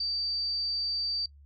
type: tone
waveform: sine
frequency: 4637 Hz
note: D8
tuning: 23 cents flat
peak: -28 dBFS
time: 0-1.26 s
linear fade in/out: 5 ms
effects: noise-tail reverb RT60 0.1 s tail -22 dB re dry + added 71 Hz sine -51 dBFS peak until 1.45 s